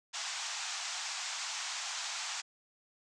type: band-pass noise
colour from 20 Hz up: white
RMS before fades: -39 dBFS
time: 0.13-2.42 s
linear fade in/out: 20 ms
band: 710 to 7500 Hz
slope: 48 dB/octave
effects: resampled to 22050 Hz